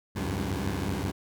15% pulse tone cluster, 68.7 / 87.7 / 95.5 / 101 Hz, C#2 / F2 / G2 / G#2, -15 / +8 / -45 / -48 cents, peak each -28 dBFS, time 0.15-1.12 s, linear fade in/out 20 ms, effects none

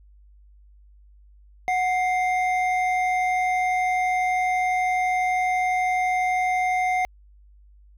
triangle tone pair together, 737 / 2099 Hz, F#5 / C7, -7 / +5 cents, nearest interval octave + tritone, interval 1812 cents, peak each -19 / -25 dBFS, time 1.68-7.05 s, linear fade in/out 0 ms, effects added 50 Hz sine -49 dBFS peak until 7.97 s

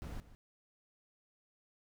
brown noise with echo, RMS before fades -43 dBFS, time 0.02-0.2 s, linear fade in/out 0 ms, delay 150 ms, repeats 1, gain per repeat -15 dB, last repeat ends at 0.35 s, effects none

